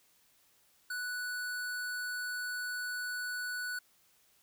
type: tone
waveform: square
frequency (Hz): 1480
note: F#6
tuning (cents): 0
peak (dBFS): -36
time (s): 0.9-3.79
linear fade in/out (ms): 5
effects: white hiss -68 dBFS RMS until 4.42 s